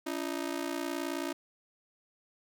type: ring-modulated tone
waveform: sawtooth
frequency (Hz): 310.7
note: D#4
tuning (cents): -2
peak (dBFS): -26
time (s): 0.06-1.33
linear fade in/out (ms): 10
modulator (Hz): 29.5
effects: none